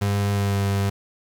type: tone with pitch glide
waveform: 35% pulse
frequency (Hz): 100.8 to 99.07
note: G2 to G2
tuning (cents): +49 to +19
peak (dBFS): -18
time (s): 0.01-0.9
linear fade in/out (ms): 10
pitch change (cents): -30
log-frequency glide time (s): 0.34-0.63
effects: 8-bit